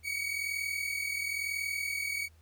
40% pulse tone pair together, 2221 / 2262 Hz, C#7 / C#7, +3 / +34 cents, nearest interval unison, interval 31 cents, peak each -36 / -33 dBFS, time 0.03-2.29 s, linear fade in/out 50 ms, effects added 80 Hz sine -57 dBFS peak until 2.41 s + pink hiss -68 dBFS RMS until 2.41 s

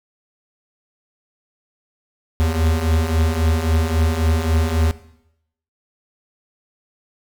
square beating tone pair, 77.78 / 81.48 Hz, D#2 / E2, 0 / -20 cents, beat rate 3.7 Hz, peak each -22 / -18 dBFS, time 2.4-4.91 s, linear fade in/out 0 ms, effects noise-tail reverb RT60 0.8 s tail -17 dB re dry

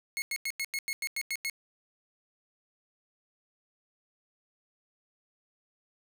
sawtooth tone bursts, 2173 Hz, C#7, 35 cents flat, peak -27 dBFS, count 10, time 0.17-1.498 s, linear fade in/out 0 ms, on 50 ms, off 92 ms, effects none

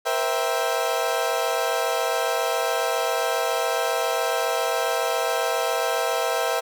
30% pulse chord, C dominant seventh, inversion third, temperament equal with one note detuned, 476 / 523.3 / 659.3 / 784 Hz, Bb4 / C5 / E5 / G5, +36 / 0 / 0 / 0 cents, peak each -25 / -26 / -23 / -26 dBFS, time 0.05-6.61 s, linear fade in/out 20 ms, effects none

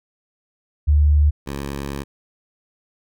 sine / 10% pulse tone pair in turn, 74 / 69.85 Hz, D2 / C#2, +14 / +14 cents, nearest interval minor second, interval 100 cents, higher first, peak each -11 / -18 dBFS, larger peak first, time 0.87-1.31 / 1.46-2.04 s, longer second, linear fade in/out 20 ms, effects none

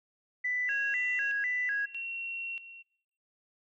sine tone with vibrato, 1813 Hz, A#6, 49 cents flat, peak -28 dBFS, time 0.44-1.86 s, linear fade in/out 10 ms, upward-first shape square, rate 2 Hz, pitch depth 160 cents each way
sine tone with tremolo, 2731 Hz, F7, 39 cents flat, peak -34 dBFS, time 0.68-2.83 s, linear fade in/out 20 ms, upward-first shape square, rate 0.79 Hz, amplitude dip 75%
effects noise-tail reverb RT60 0.8 s tail -22 dB re dry + tanh soft clip ceiling -20 dBFS

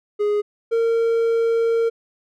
triangle tone pair in turn, 415.3 / 459.1 Hz, G#4 / A#4, 0 / -26 cents, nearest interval major second, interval 174 cents, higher second, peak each -15 / -14 dBFS, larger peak second, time 0.19-0.42 / 0.71-1.9 s, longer second, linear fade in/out 20 ms, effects none

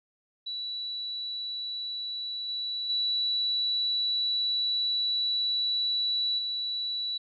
sine tone with level steps, 3939 Hz, B7, 5 cents flat, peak -32 / -30 / -25 / -29 dBFS, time 0.46-7.18 s, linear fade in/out 10 ms, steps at 2.48 / 2.89 / 6.38 s, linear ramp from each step 10 ms, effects none

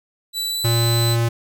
sawtooth tone with pitch glide, 3956 to 4014 Hz, B7 to B7, +2 to +27 cents, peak -19 dBFS, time 0.33-1.17 s, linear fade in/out 50 ms, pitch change +25 cents, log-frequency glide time 0.5-0.8 s
square tone, 116.54 Hz, A#2, in tune, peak -17 dBFS, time 0.64-1.29 s, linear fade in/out 10 ms
effects none

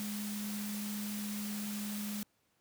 sine tone in noise, 207.7 Hz, G#3, in tune, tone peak -37 dBFS, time 0-2.23 s, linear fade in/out 0 ms, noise white, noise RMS -44 dBFS, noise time 0-2.23 s, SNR +4 dB, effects pink hiss -75 dBFS RMS until 2.6 s + high-pass 100 Hz 12 dB/octave

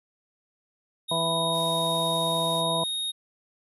square tone, 3729 Hz, A#7, in tune, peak -28 dBFS, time 1.08-3.12 s, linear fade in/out 20 ms
harmonic tone, 165.2 Hz, E3, 4 cents sharp, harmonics 1 / 2 / 3 / 4 / 5 / 6, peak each -32 / -38 / -34 / -29 / -41 / -29 dBFS, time 1.11-2.84 s, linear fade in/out 5 ms
blue noise, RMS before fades -44 dBFS, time 1.51-2.64 s, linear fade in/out 50 ms
effects resampled to 32000 Hz

